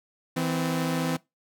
sawtooth tone pair together, 162.93 / 257 Hz, E3 / C4, -20 / -31 cents, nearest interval minor sixth, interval 789 cents, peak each -24 dBFS, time 0.36-1.17 s, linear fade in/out 10 ms, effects noise-tail reverb RT60 0.2 s tail -21 dB re dry

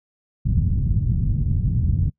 white low-pass noise, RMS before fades -20 dBFS, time 0.45-2.1 s, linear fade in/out 10 ms, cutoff 140 Hz, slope 24 dB/octave, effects noise-tail reverb RT60 0.1 s tail -22 dB re dry

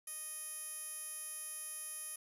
15% pulse tone with band-pass filter, 620 Hz, D#5, 6 cents flat, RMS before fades -45 dBFS, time 0.07-2.16 s, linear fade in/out 5 ms, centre 11000 Hz, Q 4.3, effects none

